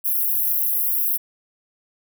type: high-pass noise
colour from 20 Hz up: white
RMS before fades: -21 dBFS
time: 0.04-1.18 s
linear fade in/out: 20 ms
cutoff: 11000 Hz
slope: 96 dB/octave
effects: none